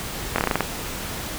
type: slowing click train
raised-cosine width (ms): 0.5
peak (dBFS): -4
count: 8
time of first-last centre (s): 0.36-0.607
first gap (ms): 23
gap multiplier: 1.14
effects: pink hiss -31 dBFS RMS until 1.38 s